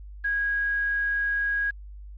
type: tone with quantisation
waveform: sine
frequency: 1646 Hz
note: G#6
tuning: 16 cents flat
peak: -23 dBFS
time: 0.24-1.71 s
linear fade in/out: 10 ms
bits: 8
effects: added 50 Hz sine -39 dBFS peak until 2.17 s + resampled to 11025 Hz